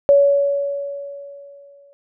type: tone with exponential decay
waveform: sine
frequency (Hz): 564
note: C#5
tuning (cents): +30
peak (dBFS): -7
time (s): 0.09-1.93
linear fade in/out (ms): 0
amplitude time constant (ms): 400
effects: none